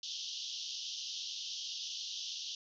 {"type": "band-pass noise", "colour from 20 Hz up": "pink", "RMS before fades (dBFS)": -42, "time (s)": [0.03, 2.55], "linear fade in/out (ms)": 2, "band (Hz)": [2900, 6200], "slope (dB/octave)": 96, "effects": []}